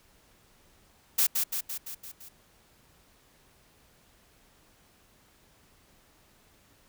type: noise with echo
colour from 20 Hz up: blue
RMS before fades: -23 dBFS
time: 1.18-1.27 s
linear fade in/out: 10 ms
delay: 170 ms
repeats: 6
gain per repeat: -4 dB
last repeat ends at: 2.29 s
effects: pink hiss -62 dBFS RMS until 6.88 s